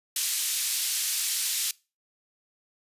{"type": "band-pass noise", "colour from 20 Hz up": "white", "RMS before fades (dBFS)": -28, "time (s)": [0.16, 1.71], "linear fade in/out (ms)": 2, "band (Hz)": [3100, 12000], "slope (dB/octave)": 12, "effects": ["noise-tail reverb RT60 0.3 s tail -23 dB re dry", "resampled to 32000 Hz"]}